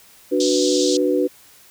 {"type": "chord", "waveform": "sine", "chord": "B minor", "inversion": "first", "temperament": "equal", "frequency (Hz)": [293.7, 370, 493.9], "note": ["D4", "F#4", "B4"], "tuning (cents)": [0, 0, 0], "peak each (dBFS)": -20, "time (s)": [0.31, 1.28], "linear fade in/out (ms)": 20}
{"type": "band-pass noise", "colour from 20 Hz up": "pink", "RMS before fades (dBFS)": -25, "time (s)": [0.4, 0.97], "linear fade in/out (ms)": 2, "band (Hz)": [3500, 7500], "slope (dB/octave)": 48}
{"effects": ["white hiss -49 dBFS RMS until 1.7 s"]}